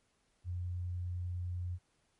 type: tone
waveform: sine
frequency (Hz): 89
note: F2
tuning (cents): +33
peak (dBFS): -35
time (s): 0.44-1.79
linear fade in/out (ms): 50
effects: pink hiss -75 dBFS RMS until 2.19 s + MP3 48 kbps